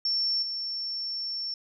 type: tone with level steps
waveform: sine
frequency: 5430 Hz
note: F8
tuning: 50 cents flat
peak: -24 / -30 dBFS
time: 0.05-1.54 s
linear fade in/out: 2 ms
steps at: 0.42 s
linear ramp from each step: 10 ms
effects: none